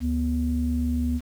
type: tone pair together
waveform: sine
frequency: 72.5 / 243.9 Hz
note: D2 / B3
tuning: -22 / -21 cents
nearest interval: octave + major sixth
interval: 2101 cents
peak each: -24 dBFS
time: 0-1.21 s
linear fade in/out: 50 ms
effects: tanh soft clip ceiling -14 dBFS + 8-bit